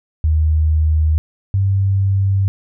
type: tone pair in turn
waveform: sine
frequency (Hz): 78 / 97.54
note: D#2 / G2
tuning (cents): +5 / -8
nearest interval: major third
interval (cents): 387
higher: second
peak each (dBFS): -11 / -12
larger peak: first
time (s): 0.24-1.18 / 1.54-2.48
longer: neither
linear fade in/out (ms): 0
effects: none